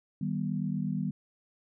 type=chord; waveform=sine; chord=Eb augmented; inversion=none; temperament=just; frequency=155.56 / 194.45 / 243.1 Hz; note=Eb3 / G3 / B3; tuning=0 / -14 / -27 cents; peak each=-33 / -32 / -35 dBFS; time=0.21-1.11 s; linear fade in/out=5 ms; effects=none